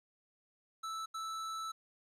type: tone bursts at uneven times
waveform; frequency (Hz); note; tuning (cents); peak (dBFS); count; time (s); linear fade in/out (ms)
square; 1316; E6; -3; -39; 2; 0.83-1.06 / 1.14-1.72; 10
effects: low-pass 9000 Hz 12 dB/octave + 12-bit